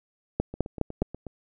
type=two click trains; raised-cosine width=2 ms; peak=-10 / -23 dBFS; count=4 / 7; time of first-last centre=0.4-1.02 / 0.54-1.267 s; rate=4.84 / 8.25 Hz; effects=none